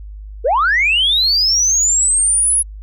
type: linear sweep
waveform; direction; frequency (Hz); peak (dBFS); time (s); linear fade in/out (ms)
sine; up; 415.3 to 10590; -10; 0.44-2.63; 20
effects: tanh soft clip ceiling -7 dBFS + added 51 Hz sine -29 dBFS peak until 2.82 s